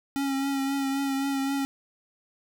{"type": "tone with vibrato", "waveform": "square", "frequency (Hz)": 274, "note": "C#4", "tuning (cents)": -20, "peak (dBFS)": -26, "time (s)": [0.16, 1.65], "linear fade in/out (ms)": 0, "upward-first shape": "triangle", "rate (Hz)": 3.8, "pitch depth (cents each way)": 30, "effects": []}